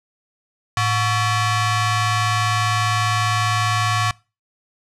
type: ring-modulated tone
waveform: sawtooth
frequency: 615 Hz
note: D#5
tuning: 20 cents flat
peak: -10 dBFS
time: 0.77-4.11 s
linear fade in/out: 2 ms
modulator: 505 Hz
effects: noise-tail reverb RT60 0.3 s tail -23 dB re dry + low-pass 8000 Hz 12 dB/octave